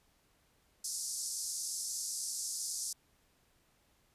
pink band-pass noise, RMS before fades -39 dBFS, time 0.84-2.93 s, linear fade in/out 5 ms, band 5000 to 11000 Hz, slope 48 dB/octave, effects pink hiss -71 dBFS RMS until 4.14 s + resampled to 32000 Hz

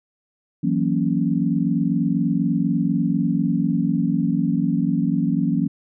sine chord, F# dominant seventh, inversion third, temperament equal, 164.81 / 185 / 233.1 / 277.2 Hz, E3 / F#3 / A#3 / C#4, 0 / 0 / 0 / 0 cents, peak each -23 dBFS, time 0.63-5.68 s, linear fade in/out 10 ms, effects none

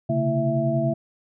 sine tone cluster, 129.5 / 139.8 / 225.5 / 333 / 661 Hz, C3 / C#3 / A3 / E4 / E5, -17 / +15 / +43 / +18 / +5 cents, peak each -30 / -24 / -27 / -29 / -24 dBFS, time 0.09-0.94 s, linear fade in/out 10 ms, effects none

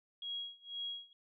sine tone with tremolo, 3300 Hz, G#7, 12 cents flat, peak -37 dBFS, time 0.22-1.13 s, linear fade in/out 2 ms, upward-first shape sine, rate 2 Hz, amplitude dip 95%, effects none

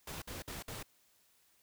pink noise bursts, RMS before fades -44 dBFS, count 4, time 0.07-0.829 s, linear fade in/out 5 ms, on 150 ms, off 53 ms, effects white hiss -70 dBFS RMS until 1.62 s

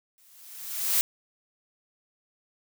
blue noise with exponential growth, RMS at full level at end -21 dBFS, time 0.18-1.01 s, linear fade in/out 0 ms, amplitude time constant 180 ms, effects none

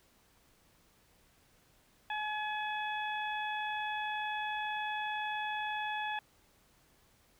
harmonic tone, 849 Hz, G#5, 38 cents sharp, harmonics 1 / 2 / 3 / 4, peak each -36 / -39 / -43 / -45 dBFS, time 2.1-6.19 s, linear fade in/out 2 ms, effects pink hiss -67 dBFS RMS until 7.39 s

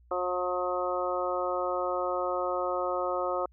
harmonic tone, 180 Hz, F#3, 47 cents flat, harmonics 2 / 3 / 4 / 5 / 6 / 7, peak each -35 / -31 / -35 / -39 / -37 / -34 dBFS, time 0.11-3.46 s, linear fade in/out 5 ms, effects added 60 Hz sine -56 dBFS peak until 3.52 s

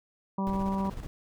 harmonic tone, 194.2 Hz, G3, 16 cents flat, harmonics 1 / 2 / 3 / 4 / 5 / 6, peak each -28 / -40 / -40 / -42 / -34 / -45 dBFS, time 0.38-0.9 s, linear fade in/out 5 ms
brown noise with tremolo, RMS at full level -37 dBFS, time 0.47-1.07 s, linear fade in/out 0 ms, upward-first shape square, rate 16 Hz, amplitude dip 50%
effects none

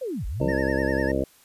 sine linear two-way sweep, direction down then up, 554.4 to 38.6 to 210 Hz, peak -27 dBFS, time 0.01-0.53 s, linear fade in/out 10 ms, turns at 0.26 s
harmonic tone, 66.9 Hz, C2, 39 cents sharp, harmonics 1 / 2 / 3 / 4 / 5 / 6 / 7 / 8 / 9, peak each -31 / -33 / -33 / -29 / -29 / -35 / -30 / -30 / -30 dBFS, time 0.4-1.24 s, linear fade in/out 5 ms
triangle tone, 902 Hz, A5, 43 cents sharp, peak -36 dBFS, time 0.41-1.12 s, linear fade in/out 5 ms
triangle tone with vibrato, 1760 Hz, A6, in tune, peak -28 dBFS, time 0.48-1.12 s, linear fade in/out 10 ms, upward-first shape sine, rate 10 Hz, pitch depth 95 cents each way
effects white hiss -56 dBFS RMS until 1.44 s + resampled to 32000 Hz

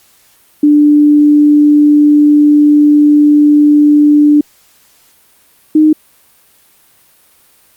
sine tone pair in turn, 295.4 / 308.5 Hz, D4 / D#4, +10 / -15 cents, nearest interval minor second, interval 75 cents, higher second, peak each -3 dBFS, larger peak neither, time 0.63-4.41 / 5.75-5.93 s, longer first, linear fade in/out 5 ms, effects white hiss -48 dBFS RMS until 7.76 s + Opus 48 kbps

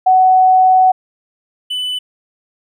sine / triangle tone pair in turn, 747 / 2995 Hz, F#5 / F#7, +16 / +20 cents, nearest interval 2 octaves, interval 2404 cents, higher second, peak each -6 / -16 dBFS, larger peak first, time 0.06-0.92 / 1.7-1.99 s, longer first, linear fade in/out 10 ms, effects none

